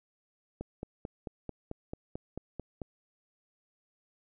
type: click train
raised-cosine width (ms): 2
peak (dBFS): -24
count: 11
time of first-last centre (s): 0.61-2.818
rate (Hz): 4.53
effects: none